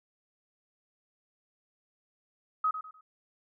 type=tone with echo; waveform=sine; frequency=1266 Hz; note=D#6; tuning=30 cents sharp; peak=-24 dBFS; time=2.64-2.71 s; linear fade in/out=5 ms; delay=100 ms; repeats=3; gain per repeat=-10 dB; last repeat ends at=3.01 s; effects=none